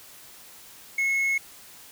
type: tone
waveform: triangle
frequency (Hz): 2180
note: C#7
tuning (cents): -29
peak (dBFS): -20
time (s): 0.98-1.38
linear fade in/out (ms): 5
effects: white hiss -48 dBFS RMS until 1.91 s